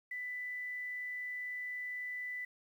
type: tone with quantisation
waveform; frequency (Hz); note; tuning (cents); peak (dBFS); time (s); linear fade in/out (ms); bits
sine; 1989; B6; +12; -38; 0.11-2.45; 5; 11
effects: none